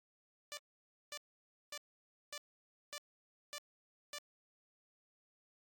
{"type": "tone bursts", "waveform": "5% pulse", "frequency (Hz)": 587.3, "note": "D5", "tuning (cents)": 0, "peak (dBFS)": -32, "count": 7, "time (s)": [0.52, 4.184], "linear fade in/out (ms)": 0, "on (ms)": 52, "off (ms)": 550, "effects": ["AAC 48 kbps"]}